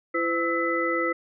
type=tone cluster; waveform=sine; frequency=337 / 510 / 1306 / 2003 Hz; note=E4 / C5 / E6 / B6; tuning=+38 / -44 / -17 / +24 cents; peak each=-28 dBFS; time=0.14-1.13 s; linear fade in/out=10 ms; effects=none